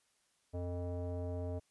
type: tone with low-pass filter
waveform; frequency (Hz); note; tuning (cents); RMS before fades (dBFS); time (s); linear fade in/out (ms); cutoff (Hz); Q
square; 88.4; F2; +22; -39; 0.53-1.6; 20; 590; 3.5
effects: white hiss -75 dBFS RMS until 1.7 s + resampled to 24000 Hz